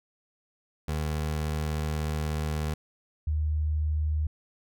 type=tone pair in turn; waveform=25% pulse / sine; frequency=76.6 / 76.6 Hz; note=D#2 / D#2; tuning=-27 / -27 cents; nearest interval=unison; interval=0 cents; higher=neither; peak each=-24 dBFS; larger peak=neither; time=0.88-2.74 / 3.27-4.27 s; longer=first; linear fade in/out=5 ms; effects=none